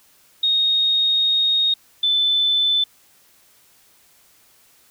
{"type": "tone pair in turn", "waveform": "sine", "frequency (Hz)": [3726, 3517], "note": ["A#7", "A7"], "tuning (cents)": [-2, -1], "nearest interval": "minor second", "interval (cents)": 99, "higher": "first", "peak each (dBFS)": -15, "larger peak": "neither", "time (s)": [[0.43, 1.74], [2.03, 2.84]], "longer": "first", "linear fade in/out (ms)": 5, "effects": ["white hiss -55 dBFS RMS until 4.9 s"]}